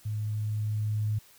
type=tone with level ramp; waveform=sine; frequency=106.7 Hz; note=G#2; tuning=47 cents sharp; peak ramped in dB=-29 to -25 dBFS; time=0.05-1.19 s; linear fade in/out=10 ms; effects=white hiss -57 dBFS RMS until 1.38 s